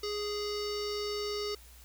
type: tone with low-pass filter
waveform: square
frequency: 415.3 Hz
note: G#4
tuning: in tune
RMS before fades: -35 dBFS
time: 0.03-1.55 s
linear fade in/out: 5 ms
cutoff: 5000 Hz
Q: 8.5
effects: added 60 Hz sine -53 dBFS peak until 1.84 s + white hiss -57 dBFS RMS until 1.84 s